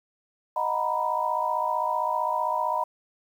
sine chord, B major seventh, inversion first, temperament equal with one note detuned, 622.3 / 731.1 / 932.3 / 987.8 Hz, D#5 / F#5 / A#5 / B5, 0 / -21 / 0 / 0 cents, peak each -31 / -33 / -28 / -27 dBFS, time 0.56-2.84 s, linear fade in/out 5 ms, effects 9-bit

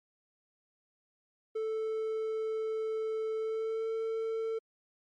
triangle tone with pitch glide, 440 to 447.7 Hz, A4 to A4, 0 to +30 cents, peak -29 dBFS, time 1.55-4.59 s, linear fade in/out 10 ms, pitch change +30 cents, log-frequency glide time 3.37-3.89 s, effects MP3 48 kbps

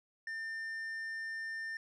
sine tone with tanh clipping, 1800 Hz, A6, 39 cents sharp, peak -39 dBFS, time 0.27-1.77 s, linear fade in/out 2 ms, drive 6 dB, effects none

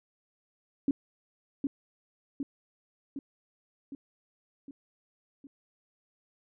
sine tone with echo, 277.2 Hz, C#4, in tune, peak -22 dBFS, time 0.88-0.91 s, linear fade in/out 2 ms, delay 760 ms, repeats 6, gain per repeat -4 dB, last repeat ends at 5.47 s, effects none

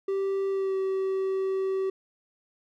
triangle tone with pitch glide, 390 to 383.1 Hz, G4 to G4, -9 to -40 cents, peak -23 dBFS, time 0.08-1.9 s, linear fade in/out 5 ms, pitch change -31 cents, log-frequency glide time 0.5-0.76 s, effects none

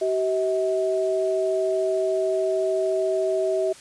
sine tone pair together, 381.8 / 641 Hz, G4 / E5, -46 / -49 cents, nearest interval major sixth, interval 897 cents, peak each -23 dBFS, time 0.01-3.73 s, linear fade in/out 10 ms, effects white hiss -46 dBFS RMS until 3.8 s + resampled to 22050 Hz

